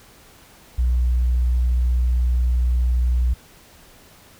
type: tone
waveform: sine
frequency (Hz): 61.2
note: B1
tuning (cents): -15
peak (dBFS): -14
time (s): 0.78-3.34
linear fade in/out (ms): 10
effects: tanh soft clip ceiling -13 dBFS + pink hiss -49 dBFS RMS until 4.39 s